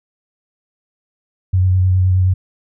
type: tone with vibrato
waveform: sine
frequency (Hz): 92.5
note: F#2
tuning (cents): 0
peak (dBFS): -10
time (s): 1.53-2.34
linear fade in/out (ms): 10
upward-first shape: triangle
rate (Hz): 9.6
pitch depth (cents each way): 25
effects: none